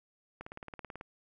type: click train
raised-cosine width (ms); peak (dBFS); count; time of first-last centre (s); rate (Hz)
0.5; -28; 12; 0.41-1.011; 18.3
effects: none